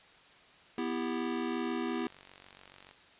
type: chord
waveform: square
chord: E minor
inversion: second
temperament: just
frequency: 247.2 / 329.6 / 395.6 Hz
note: B3 / E4 / G4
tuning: +2 / 0 / +16 cents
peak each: -36 / -37 / -39 dBFS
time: 0.78-2.07 s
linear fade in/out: 2 ms
type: click train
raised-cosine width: 0.2 ms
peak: -34 dBFS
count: 49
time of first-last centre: 1.89-2.911 s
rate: 47 Hz
effects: white hiss -58 dBFS RMS until 3.19 s + resampled to 8000 Hz